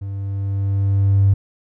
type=tone with level ramp; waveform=triangle; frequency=98.6 Hz; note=G2; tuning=11 cents sharp; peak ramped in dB=-23 to -6 dBFS; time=0.01-1.34 s; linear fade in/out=10 ms; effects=tanh soft clip ceiling -7 dBFS